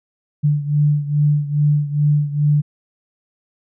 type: beating tone pair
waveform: sine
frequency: 146.83 / 149.23 Hz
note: D3 / D3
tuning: 0 / +28 cents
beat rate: 2.4 Hz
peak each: -15 / -19 dBFS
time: 0.43-2.62 s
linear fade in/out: 20 ms
effects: none